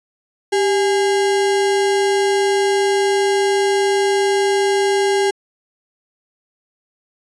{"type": "tone with sample-and-hold", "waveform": "sine", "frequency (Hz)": 393.6, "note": "G4", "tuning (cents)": 7, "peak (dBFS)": -13, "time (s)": [0.52, 5.31], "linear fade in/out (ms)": 10, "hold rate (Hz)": 1225, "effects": ["resampled to 22050 Hz"]}